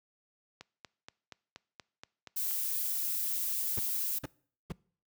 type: click train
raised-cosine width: 0.2 ms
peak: -28 dBFS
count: 9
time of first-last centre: 0.61-2.51 s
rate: 4.21 Hz
type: noise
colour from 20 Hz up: violet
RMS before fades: -33 dBFS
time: 2.36-4.19 s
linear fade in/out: 10 ms
type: noise bursts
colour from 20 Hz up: brown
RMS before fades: -32 dBFS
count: 3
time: 3.77-4.722 s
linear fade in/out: 5 ms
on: 24 ms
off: 440 ms
effects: noise-tail reverb RT60 0.5 s tail -23 dB re dry + high-pass 80 Hz 12 dB/octave